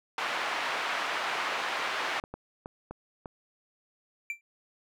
pink band-pass noise, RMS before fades -32 dBFS, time 0.18-2.2 s, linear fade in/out 2 ms, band 860 to 2600 Hz, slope 12 dB/octave
clicks, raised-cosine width 1 ms, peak -25 dBFS, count 5, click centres 2.239 / 2.34 / 2.659 / 2.91 / 3.258 s
triangle tone with exponential decay, 2349 Hz, D7, in tune, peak -26 dBFS, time 4.3-4.41 s, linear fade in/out 1 ms, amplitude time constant 22 ms
effects none

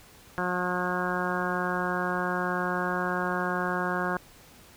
harmonic tone, 180.1 Hz, F#3, 46 cents flat, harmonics 1 / 2 / 3 / 4 / 5 / 6 / 7 / 8 / 9, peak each -33 / -34 / -36 / -35 / -37 / -34 / -38 / -34 / -35 dBFS, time 0.38-4.17 s, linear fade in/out 0 ms, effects pink hiss -53 dBFS RMS until 4.76 s

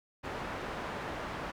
white low-pass noise, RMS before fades -39 dBFS, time 0.23-1.52 s, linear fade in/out 20 ms, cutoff 1300 Hz, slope 12 dB/octave, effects none

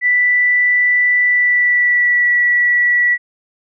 sine tone with pitch glide, 1975.5 to 1946.1 Hz, B6 to B6, 0 to -26 cents, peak -10 dBFS, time 0.01-3.18 s, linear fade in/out 50 ms, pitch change -26 cents, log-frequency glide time 1.24-2.3 s, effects none

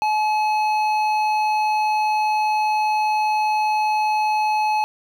triangle tone with hard clipping, 855 Hz, A5, 50 cents flat, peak -19 dBFS, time 0.02-4.84 s, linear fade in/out 0 ms, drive 13 dB, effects none

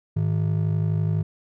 triangle ring-modulated tone, 130.81 Hz, C3, in tune, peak -15 dBFS, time 0.16-1.23 s, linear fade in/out 10 ms, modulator 26 Hz, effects none

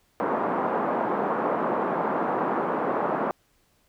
white band-pass noise, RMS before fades -26 dBFS, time 0.2-3.31 s, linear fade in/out 0 ms, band 190 to 1100 Hz, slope 24 dB/octave, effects pink hiss -66 dBFS RMS until 3.88 s

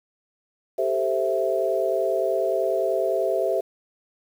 sine chord, A minor seventh, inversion third, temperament equal with one note detuned, 390 / 440 / 523.3 / 659.3 Hz, G4 / A4 / C5 / E5, -9 / 0 / 0 / 0 cents, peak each -26 / -29 / -26 / -24 dBFS, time 0.78-3.61 s, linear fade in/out 10 ms, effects 8-bit

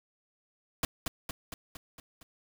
pink noise with echo, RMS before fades -29 dBFS, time 0.83-0.85 s, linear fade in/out 2 ms, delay 230 ms, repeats 6, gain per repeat -4 dB, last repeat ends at 2.23 s, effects none

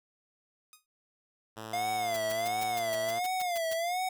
5% pulse tone with exponential decay, 1244.5 Hz, D#6, in tune, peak -37 dBFS, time 0.73-0.86 s, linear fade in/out 1 ms, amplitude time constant 28 ms
5% pulse tone with pitch glide, 110.1 to 114.51 Hz, A2 to A#2, +2 to -30 cents, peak -29 dBFS, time 1.56-3.2 s, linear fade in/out 20 ms, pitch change +68 cents, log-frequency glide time 2.56-2.75 s
square tone with vibrato, 697 Hz, F5, 4 cents flat, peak -30 dBFS, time 1.73-4.09 s, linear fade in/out 5 ms, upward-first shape sine, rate 1.4 Hz, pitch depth 120 cents each way
white noise bursts, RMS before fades -40 dBFS, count 11, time 2.14-3.737 s, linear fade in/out 5 ms, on 27 ms, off 130 ms
effects none

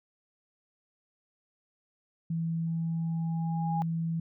sine tone, 164.81 Hz, E3, in tune, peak -28 dBFS, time 2.3-4.2 s, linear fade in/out 5 ms
sine tone with exponential growth, 819 Hz, G#5, 24 cents flat, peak -28 dBFS, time 2.67-3.82 s, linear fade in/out 0 ms, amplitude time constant 250 ms
effects none

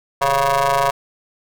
25% pulse ring-modulated tone, 136.4 Hz, C#3, 28 cents flat, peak -8 dBFS, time 0.21-0.91 s, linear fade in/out 10 ms, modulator 831 Hz, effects none

